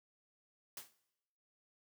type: noise with exponential decay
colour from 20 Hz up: white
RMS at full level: -43 dBFS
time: 0.77-0.95 s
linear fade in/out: 2 ms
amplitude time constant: 37 ms
effects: noise-tail reverb RT60 0.9 s tail -19 dB re dry + high-pass 100 Hz 12 dB/octave